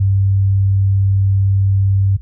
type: tone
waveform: sine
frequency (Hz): 97.7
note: G2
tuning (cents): -5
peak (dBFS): -10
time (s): 0-2.17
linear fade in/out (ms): 10
effects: added 60 Hz sine -31 dBFS peak until 2.21 s